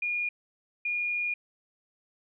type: tone pair in turn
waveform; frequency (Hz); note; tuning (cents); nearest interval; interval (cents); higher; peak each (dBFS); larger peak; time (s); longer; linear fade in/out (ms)
sine; 2431 / 2431; D#7 / D#7; -41 / -41; unison; 0; neither; -27; neither; 0.02-0.29 / 0.85-1.34; second; 5
effects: none